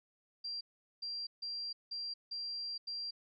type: tone bursts at uneven times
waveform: sine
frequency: 4740 Hz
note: D8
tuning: 15 cents sharp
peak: -38 dBFS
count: 6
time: 0.44-0.61 / 1.02-1.27 / 1.42-1.73 / 1.91-2.14 / 2.31-2.78 / 2.87-3.11 s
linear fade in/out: 10 ms
effects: none